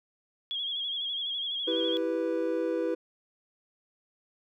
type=tone with vibrato; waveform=sine; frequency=3307 Hz; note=G#7; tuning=8 cents flat; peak=-30 dBFS; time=0.51-1.97 s; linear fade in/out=0 ms; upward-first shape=sine; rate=12 Hz; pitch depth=57 cents each way
type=chord; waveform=triangle; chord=E minor; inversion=none; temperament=equal; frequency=329.6 / 392 / 493.9 Hz; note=E4 / G4 / B4; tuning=0 / 0 / 0 cents; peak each=-29 / -32 / -28 dBFS; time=1.67-2.95 s; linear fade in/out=10 ms
effects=none